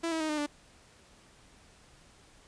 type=tone with pitch steps; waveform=sawtooth; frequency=333 / 322.6 / 312.5 / 302.7 / 293.3 Hz; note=E4 / E4 / D#4 / D#4 / D4; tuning=+18 / -37 / +8 / -48 / -2 cents; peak=-26 dBFS; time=0.03-0.465 s; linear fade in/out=10 ms; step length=87 ms; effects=pink hiss -59 dBFS RMS until 2.47 s + resampled to 22050 Hz